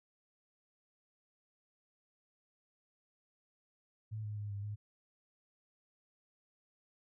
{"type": "tone with pitch steps", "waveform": "sine", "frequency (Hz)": [108.6, 105.3, 103.6, 100.7, 104.4], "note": ["A2", "G#2", "G#2", "G2", "G#2"], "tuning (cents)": [-22, 24, -4, 47, 10], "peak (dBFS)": -38, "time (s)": [4.11, 4.76], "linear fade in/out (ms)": 20, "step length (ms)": 130, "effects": []}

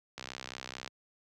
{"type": "click train", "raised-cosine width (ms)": 0.2, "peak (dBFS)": -22, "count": 46, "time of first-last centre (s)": [0.18, 0.877], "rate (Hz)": 64.6, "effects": ["high-pass 100 Hz 12 dB/octave"]}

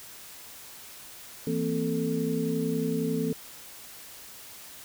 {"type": "tone cluster", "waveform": "sine", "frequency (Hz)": [165.7, 229.6, 260.6, 441.1], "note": ["E3", "A#3", "C4", "A4"], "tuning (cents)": [9, -26, -7, 4], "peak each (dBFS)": -31, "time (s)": [1.47, 3.33], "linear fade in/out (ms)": 2, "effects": ["white hiss -46 dBFS RMS until 4.84 s"]}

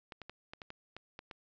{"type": "clicks", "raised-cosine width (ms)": 0.3, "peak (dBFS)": -29, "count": 9, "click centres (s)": [0.122, 0.217, 0.296, 0.535, 0.618, 0.704, 0.966, 1.191, 1.312], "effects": ["resampled to 16000 Hz"]}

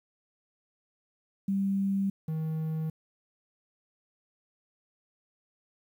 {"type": "tone pair in turn", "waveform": ["sine", "triangle"], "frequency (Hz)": [196, 158.27], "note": ["G3", "D#3"], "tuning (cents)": [0, 30], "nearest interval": "major third", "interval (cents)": 370, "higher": "first", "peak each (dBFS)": [-25, -27], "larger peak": "first", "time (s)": [[1.48, 2.1], [2.28, 2.9]], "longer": "neither", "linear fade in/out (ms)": 5, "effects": ["10-bit"]}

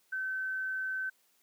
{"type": "tone", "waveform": "sine", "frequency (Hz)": 1533, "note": "G6", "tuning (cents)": -39, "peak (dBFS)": -32, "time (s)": [0.12, 1.1], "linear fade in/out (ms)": 10, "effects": ["white hiss -70 dBFS RMS until 1.42 s", "high-pass 200 Hz 12 dB/octave"]}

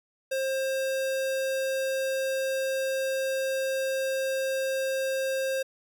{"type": "tone", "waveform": "square", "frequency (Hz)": 532, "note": "C5", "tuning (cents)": 29, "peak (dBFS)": -27, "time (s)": [0.31, 5.63], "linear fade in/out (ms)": 10, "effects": []}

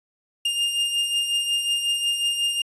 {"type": "beating tone pair", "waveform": "45% pulse", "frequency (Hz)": [2814, 2819.5], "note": ["F7", "F7"], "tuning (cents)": [12, 16], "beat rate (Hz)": 5.5, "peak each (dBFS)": [-22, -30], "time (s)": [0.45, 2.62], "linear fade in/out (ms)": 5, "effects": ["resampled to 24000 Hz"]}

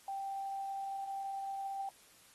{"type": "tone", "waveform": "sine", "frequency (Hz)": 784, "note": "G5", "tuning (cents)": 0, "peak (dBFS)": -37, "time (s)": [0.08, 1.89], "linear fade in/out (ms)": 2, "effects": ["white hiss -62 dBFS RMS until 2.34 s", "AAC 32 kbps"]}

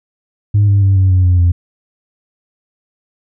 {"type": "tone with pitch steps", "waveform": "sine", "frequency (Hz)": [102.9, 100.09, 97.35, 94.69, 92.1, 89.58, 87.13], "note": ["G#2", "G2", "G2", "F#2", "F#2", "F2", "F2"], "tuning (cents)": [-16, 37, -12, 41, -7, 44, -4], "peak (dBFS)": -5, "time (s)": [0.54, 1.52], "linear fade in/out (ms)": 10, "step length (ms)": 140, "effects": ["tanh soft clip ceiling -5 dBFS"]}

